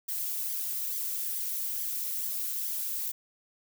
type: noise with flanger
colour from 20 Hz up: violet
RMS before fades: -33 dBFS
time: 0.08-3.12 s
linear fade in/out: 10 ms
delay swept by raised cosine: 0.73 to 2.93 ms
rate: 2.3 Hz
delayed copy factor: -0.65
effects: none